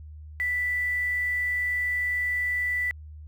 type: tone with quantisation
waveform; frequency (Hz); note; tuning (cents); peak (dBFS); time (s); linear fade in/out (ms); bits
sine; 1975.5; B6; 0; -24; 0.4-2.91; 0; 8
effects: added 76 Hz sine -40 dBFS peak until 3.27 s